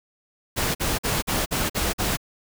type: noise bursts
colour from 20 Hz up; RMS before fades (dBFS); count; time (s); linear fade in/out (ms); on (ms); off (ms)
pink; -24; 7; 0.56-2.172; 20; 190; 47
effects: none